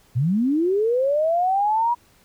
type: linear sweep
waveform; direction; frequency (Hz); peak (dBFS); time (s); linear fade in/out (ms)
sine; up; 110 to 970; -17; 0.15-1.95; 20
effects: pink hiss -57 dBFS RMS until 2.24 s